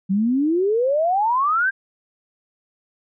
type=exponential sweep; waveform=sine; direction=up; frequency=185 to 1623 Hz; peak=-16 dBFS; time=0.09-1.71 s; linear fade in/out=20 ms; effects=none